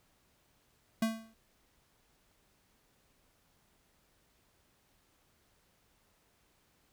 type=tone with exponential decay; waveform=square; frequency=223.5 Hz; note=A3; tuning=27 cents sharp; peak=-26 dBFS; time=1.02-1.34 s; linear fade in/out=5 ms; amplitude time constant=69 ms; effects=pink hiss -71 dBFS RMS until 6.92 s